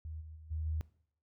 sine tone with level steps, 78.6 Hz, D#2, 18 cents sharp, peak -40 / -46 / -50 / -34 / -32 dBFS, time 0.05-0.81 s, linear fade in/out 0 ms, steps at 0.2 / 0.35 / 0.5 / 0.65 s, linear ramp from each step 20 ms, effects noise-tail reverb RT60 0.6 s tail -20 dB re dry

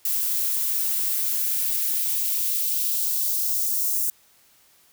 violet noise with high-pass filter sweep, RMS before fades -24 dBFS, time 0.05-4.1 s, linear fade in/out 2 ms, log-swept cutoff 570 to 6900 Hz, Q 1.2, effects white hiss -58 dBFS RMS until 4.92 s

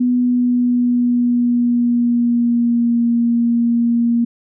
sine tone with pitch glide, 246.9 to 235.2 Hz, B3 to A#3, 0 to +16 cents, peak -12 dBFS, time 0-4.25 s, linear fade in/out 10 ms, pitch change -84 cents, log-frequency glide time 0.14-3.04 s, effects none

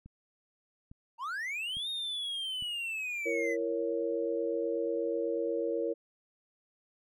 click train, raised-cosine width 5 ms, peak -37 dBFS, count 4, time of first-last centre 0.06-2.624 s, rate 1.17 Hz
triangle linear two-way sweep, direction up then down, 880 to 3729 to 1971 Hz, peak -32 dBFS, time 1.18-3.57 s, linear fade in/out 50 ms, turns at 1.89 s
sine chord, A# diminished, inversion second, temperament equal with one note detuned, 336 / 466.2 / 554.4 Hz, E4 / A#4 / C#5, +33 / 0 / 0 cents, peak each -35 / -32 / -35 dBFS, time 3.25-5.94 s, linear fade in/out 20 ms
effects none

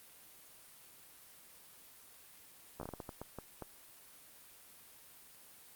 slowing click train, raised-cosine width 1 ms, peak -28 dBFS, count 11, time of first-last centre 2.8-3.623 s, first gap 13 ms, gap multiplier 1.38, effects white hiss -58 dBFS RMS until 5.75 s + Opus 32 kbps

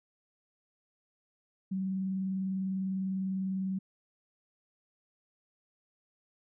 sine tone with vibrato, 190 Hz, F#3, 46 cents sharp, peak -30 dBFS, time 1.71-3.79 s, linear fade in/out 10 ms, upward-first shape triangle, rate 20 Hz, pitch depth 44 cents each way, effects none

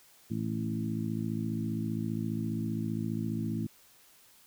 harmonic tone with a mistuned harmonic, 55 Hz, A1, in tune, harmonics 2 / 3 / 4 / 5 / 6, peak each -36 / -37 / -34 / -40 / -40 dBFS, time 0.3-3.67 s, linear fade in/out 10 ms, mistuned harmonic 2, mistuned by +17 cents, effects white hiss -60 dBFS RMS until 4.46 s

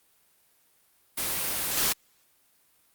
white noise with level steps, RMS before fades -29 / -25 dBFS, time 1.17-1.93 s, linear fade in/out 10 ms, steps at 1.77 s, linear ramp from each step 5 ms, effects white hiss -65 dBFS RMS until 2.94 s + Opus 32 kbps

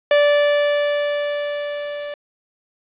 45% pulse tone with level ramp, 583 Hz, D5, 13 cents flat, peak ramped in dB -11 to -27 dBFS, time 0.11-2.14 s, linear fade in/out 2 ms, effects resampled to 8000 Hz + 8-bit

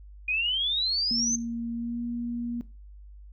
sine exponential sweep, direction up, 2440 to 6350 Hz, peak -24 dBFS, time 0.28-1.36 s, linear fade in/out 5 ms
sine tone with pitch glide, 233.1 to 237.7 Hz, A#3 to A#3, 0 to +34 cents, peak -29 dBFS, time 1.11-2.61 s, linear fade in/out 0 ms, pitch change +34 cents, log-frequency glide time 1.73-2.01 s
effects noise-tail reverb RT60 0.3 s tail -17 dB re dry + added 50 Hz sine -44 dBFS peak until 3.32 s

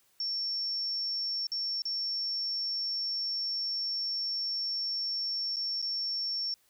sine tone with dropouts, 5450 Hz, F8, 43 cents flat, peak -30 dBFS, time 0.2-6.54 s, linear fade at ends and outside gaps 1 ms, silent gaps 1.469-1.518 / 1.82-1.854 / 5.56-5.567 / 5.817-5.825 s, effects white hiss -68 dBFS RMS until 6.69 s

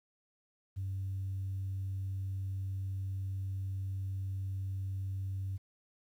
sine tone, 96.2 Hz, G2, 32 cents flat, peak -33 dBFS, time 0.76-5.58 s, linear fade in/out 20 ms, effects tanh soft clip ceiling -31 dBFS + 11-bit

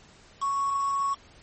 sine tone with quantisation, 1108.7 Hz, C#6, in tune, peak -24 dBFS, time 0.41-1.15 s, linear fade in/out 20 ms, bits 6, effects pink hiss -54 dBFS RMS until 1.42 s + MP3 32 kbps

